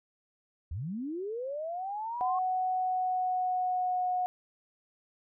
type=linear sweep; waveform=sine; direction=up; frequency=67 to 1095 Hz; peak=-33 dBFS; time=0.71-2.39 s; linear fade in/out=5 ms
type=tone with pitch glide; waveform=sine; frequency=742 to 729.3 Hz; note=F#5 to F#5; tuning=+5 to -25 cents; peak=-27 dBFS; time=2.21-4.26 s; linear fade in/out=0 ms; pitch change=-30 cents; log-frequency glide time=2.74-4.08 s
effects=none